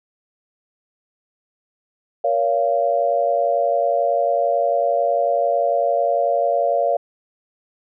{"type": "tone cluster", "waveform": "sine", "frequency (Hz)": [472.9, 564, 691], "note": ["A#4", "C#5", "F5"], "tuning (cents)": [25, 30, -19], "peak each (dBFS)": [-24, -19, -19], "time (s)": [2.24, 6.97], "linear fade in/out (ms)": 5, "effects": []}